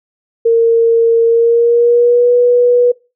sine tone with pitch glide, 460 to 487.4 Hz, A#4 to B4, -23 to -23 cents, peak -6 dBFS, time 0.45-2.92 s, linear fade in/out 10 ms, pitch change +100 cents, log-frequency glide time 1.25-2.33 s, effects noise-tail reverb RT60 0.3 s tail -23 dB re dry

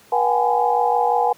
sine tone cluster, 483.2 / 729 / 794 / 840 / 1009 Hz, B4 / F#5 / G5 / G#5 / B5, -38 / -26 / +22 / +19 / +37 cents, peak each -22 / -21 / -23 / -19 / -28 dBFS, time 0.12-1.33 s, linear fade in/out 5 ms, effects pink hiss -50 dBFS RMS until 1.37 s + high-pass 150 Hz 12 dB/octave

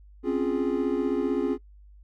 triangle chord, Db major seventh, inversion third, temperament equal, 261.6 / 277.2 / 349.2 / 415.3 Hz, C4 / Db4 / F4 / Ab4, 0 / 0 / 0 / 0 cents, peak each -27 dBFS, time 0.23-1.58 s, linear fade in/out 50 ms, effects noise-tail reverb RT60 0.1 s tail -21 dB re dry + added 50 Hz sine -48 dBFS peak until 2.03 s

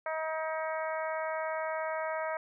harmonic tone, 317.1 Hz, D#4, 33 cents sharp, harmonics 2 / 3 / 4 / 5 / 6 / 7, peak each -34 / -38 / -40 / -42 / -44 / -45 dBFS, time 0.06-2.37 s, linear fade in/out 2 ms, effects none

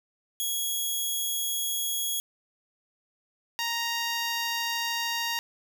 10% pulse tone pair in turn, 3326 / 933.3 Hz, G#7 / A#5, +2 / +2 cents, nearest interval octave + minor seventh, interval 2200 cents, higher first, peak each -19 dBFS, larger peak neither, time 0.4-2.2 / 3.59-5.39 s, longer neither, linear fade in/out 0 ms, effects none

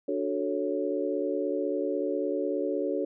sine chord, D major seventh, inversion none, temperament equal, 293.7 / 370 / 440 / 554.4 Hz, D4 / F#4 / A4 / C#5, 0 / 0 / 0 / 0 cents, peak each -32 dBFS, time 0.08-3.05 s, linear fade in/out 5 ms, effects none

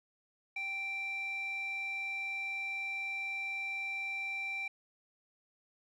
square tone with band-pass filter, 784 Hz, G5, in tune, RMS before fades -38 dBFS, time 0.56-4.68 s, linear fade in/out 5 ms, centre 2400 Hz, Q 5.2, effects none

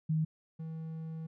sine / triangle tone pair in turn, 157.6 / 160.73 Hz, D#3 / E3, +23 / -43 cents, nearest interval unison, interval 34 cents, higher second, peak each -27 / -36 dBFS, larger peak first, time 0.09-0.25 / 0.59-1.27 s, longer second, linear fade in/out 10 ms, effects none

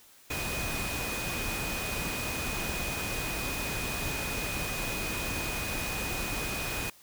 sine tone in noise, 2489 Hz, D#7, in tune, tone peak -37 dBFS, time 0.3-6.9 s, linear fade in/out 5 ms, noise pink, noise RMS -34 dBFS, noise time 0.3-6.9 s, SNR -6 dB, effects white hiss -57 dBFS RMS until 7.02 s

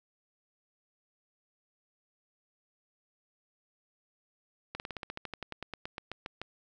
slowing click train, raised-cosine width 0.3 ms, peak -22 dBFS, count 19, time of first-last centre 4.75-6.416 s, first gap 49 ms, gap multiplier 1.07, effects none

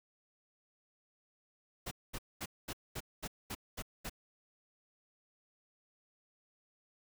pink noise bursts, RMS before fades -41 dBFS, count 9, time 1.86-4.097 s, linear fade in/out 10 ms, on 53 ms, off 220 ms, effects none

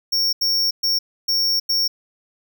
square tone bursts at uneven times, 5500 Hz, F8, 27 cents flat, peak -17 dBFS, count 5, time 0.12-0.33 / 0.41-0.71 / 0.83-0.99 / 1.28-1.6 / 1.69-1.88 s, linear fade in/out 10 ms, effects none

